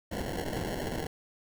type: noise with sample-and-hold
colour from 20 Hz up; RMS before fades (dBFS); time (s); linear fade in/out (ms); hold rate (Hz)
white; -34; 0.11-1.07; 5; 1225
effects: none